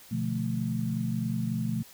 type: chord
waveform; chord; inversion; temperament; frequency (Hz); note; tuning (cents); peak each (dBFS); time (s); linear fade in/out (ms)
sine; B half-diminished seventh; none; equal; 123.47 / 146.83 / 174.61 / 220; B2 / D3 / F3 / A3; 0 / 0 / 0 / 0; -32 / -37 / -33 / -31; 0.11-1.83; 10
effects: white hiss -52 dBFS RMS until 1.93 s